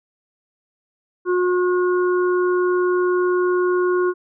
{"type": "harmonic tone", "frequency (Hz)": 360.8, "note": "F#4", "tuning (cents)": -44, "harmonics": [1, 3, 4], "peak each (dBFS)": [-16, -26, -28], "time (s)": [1.25, 4.14], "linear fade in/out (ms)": 50, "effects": []}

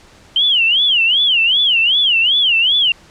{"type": "tone with vibrato", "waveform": "sine", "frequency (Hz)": 3034, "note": "F#7", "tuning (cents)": 43, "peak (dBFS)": -10, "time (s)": [0.36, 2.92], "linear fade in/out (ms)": 2, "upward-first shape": "sine", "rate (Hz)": 2.6, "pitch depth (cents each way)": 230, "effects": ["pink hiss -45 dBFS RMS until 3.1 s", "low-pass 7000 Hz 12 dB/octave"]}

